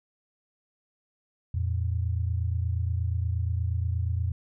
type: tone pair together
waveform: sine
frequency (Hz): 84.9 / 113.33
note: F2 / A#2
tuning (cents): -48 / -48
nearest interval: perfect fourth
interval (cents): 500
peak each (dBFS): -26 / -30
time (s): 1.54-4.32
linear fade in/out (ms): 5
effects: none